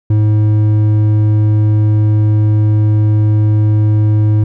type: tone with hard clipping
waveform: sine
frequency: 106.5 Hz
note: G#2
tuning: 44 cents sharp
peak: -9 dBFS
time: 0.1-4.44 s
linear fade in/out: 5 ms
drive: 6 dB
effects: none